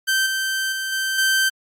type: tone with level steps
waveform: sawtooth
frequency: 1555 Hz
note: G6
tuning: 14 cents flat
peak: -13 / -17 / -20 / -17 / -12 dBFS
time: 0.07-1.5 s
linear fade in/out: 20 ms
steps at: 0.26 / 0.72 / 0.92 / 1.18 s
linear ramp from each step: 5 ms
effects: MP3 64 kbps